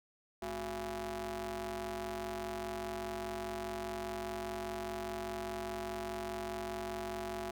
sawtooth ring-modulated tone, 155.56 Hz, D#3, in tune, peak -31 dBFS, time 0.42-7.51 s, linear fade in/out 5 ms, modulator 522 Hz, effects none

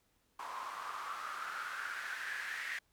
white noise with band-pass filter sweep, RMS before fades -42 dBFS, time 0.39-2.79 s, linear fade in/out 5 ms, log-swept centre 1000 to 1900 Hz, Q 6.4, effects pink hiss -75 dBFS RMS until 2.92 s

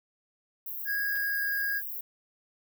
white high-pass noise, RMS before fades -37 dBFS, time 0.66-2.01 s, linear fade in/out 5 ms, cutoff 12000 Hz, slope 96 dB/octave
triangle tone with pitch glide, 1646 to 1636.5 Hz, G#6 to G#6, -16 to -26 cents, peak -26 dBFS, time 0.85-1.82 s, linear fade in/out 50 ms, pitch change -10 cents, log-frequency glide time 1.03-1.49 s
clicks, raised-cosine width 0.2 ms, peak -34 dBFS, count 2, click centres 1.157 / 1.17 s
effects none

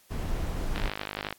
brown noise, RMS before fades -30 dBFS, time 0.1-0.9 s, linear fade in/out 20 ms
click train, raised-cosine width 0.3 ms, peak -16 dBFS, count 30, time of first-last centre 0.76-1.326 s, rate 51.2 Hz
effects white hiss -60 dBFS RMS until 1.38 s + AAC 64 kbps

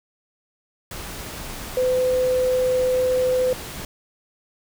sine tone in noise, 508 Hz, B4, 49 cents sharp, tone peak -17 dBFS, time 1.77-3.53 s, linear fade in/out 2 ms, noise pink, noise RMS -34 dBFS, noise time 0.91-3.85 s, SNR +14 dB, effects none

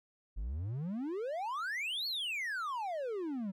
triangle exponential two-way sweep, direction up then down, 45 to 4491 to 183.4 Hz, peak -33 dBFS, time 0.36-3.52 s, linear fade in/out 20 ms, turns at 2.07 s, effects none

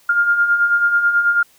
sine beating tone pair, 1400 / 1409.2 Hz, F6 / F6, +4 / +15 cents, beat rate 9.2 Hz, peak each -21 / -13 dBFS, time 0.09-1.43 s, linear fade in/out 5 ms, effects white hiss -53 dBFS RMS until 1.58 s

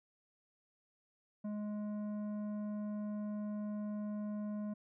sine tone with tanh clipping, 209.2 Hz, G#3, 13 cents sharp, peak -39 dBFS, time 1.44-4.74 s, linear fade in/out 10 ms, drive 10 dB, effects none

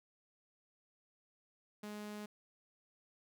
sawtooth tone, 209.2 Hz, G#3, 13 cents sharp, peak -40 dBFS, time 1.83-2.26 s, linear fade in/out 5 ms, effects none

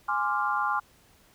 sine chord, D half-diminished seventh, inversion second, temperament equal, 830.6 / 1046.5 / 1174.7 / 1396.9 Hz, Ab5 / C6 / D6 / F6, 0 / 0 / 0 / 0 cents, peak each -30 dBFS, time 0.08-0.8 s, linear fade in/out 10 ms, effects pink hiss -60 dBFS RMS until 1.34 s

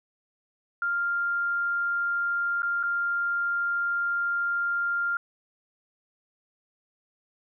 sine tone with dropouts, 1396.9 Hz, F6, in tune, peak -24 dBFS, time 0.82-5.17 s, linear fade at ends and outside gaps 2 ms, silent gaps 2.621-2.63 / 2.83-2.835 s, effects none

